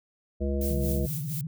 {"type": "harmonic tone", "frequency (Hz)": 69.3, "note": "C#2", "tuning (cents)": 0, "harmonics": [1, 3, 5, 7, 9], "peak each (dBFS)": [-27, -32, -34, -35, -37], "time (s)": [0.4, 1.07], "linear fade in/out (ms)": 20}
{"type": "noise with tremolo", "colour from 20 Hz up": "violet", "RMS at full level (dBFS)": -35, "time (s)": [0.61, 1.41], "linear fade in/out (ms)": 2, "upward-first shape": "sine", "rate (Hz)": 4.3, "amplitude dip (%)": 70}
{"type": "tone with vibrato", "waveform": "sine", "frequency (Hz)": 147.4, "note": "D3", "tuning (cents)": 7, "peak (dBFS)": -30, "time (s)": [0.7, 1.47], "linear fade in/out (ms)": 2, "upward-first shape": "sine", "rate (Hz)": 15, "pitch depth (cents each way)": 210}
{"effects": []}